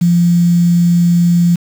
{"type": "tone with quantisation", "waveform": "sine", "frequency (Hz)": 173, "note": "F3", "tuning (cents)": -16, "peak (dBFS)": -7, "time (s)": [0.01, 1.56], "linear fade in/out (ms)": 10, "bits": 5, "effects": []}